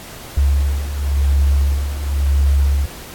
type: beating tone pair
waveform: sine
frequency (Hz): 69.3 / 70.24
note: C#2 / C#2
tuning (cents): 0 / +23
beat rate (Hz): 0.94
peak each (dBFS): -19 / -14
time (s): 0.37-2.86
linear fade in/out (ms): 5
effects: pink hiss -35 dBFS RMS until 3.14 s + AAC 64 kbps